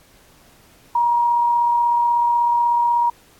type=tone with amplitude modulation; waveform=sine; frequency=950 Hz; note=A#5; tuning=33 cents sharp; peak=-13 dBFS; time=0.95-3.1 s; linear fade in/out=5 ms; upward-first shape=sine; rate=36.3 Hz; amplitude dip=25%; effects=pink hiss -52 dBFS RMS until 3.39 s + AAC 64 kbps